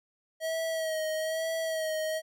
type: tone with vibrato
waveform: square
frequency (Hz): 639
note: D#5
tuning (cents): +46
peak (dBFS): -30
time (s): 0.4-2.22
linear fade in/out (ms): 50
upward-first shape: sine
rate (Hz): 1.1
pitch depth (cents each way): 35
effects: none